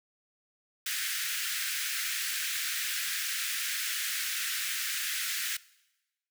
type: high-pass noise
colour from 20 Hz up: pink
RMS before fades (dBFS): -33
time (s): 0.86-5.57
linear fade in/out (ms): 5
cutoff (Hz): 1500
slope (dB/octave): 48
effects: noise-tail reverb RT60 1.0 s tail -21 dB re dry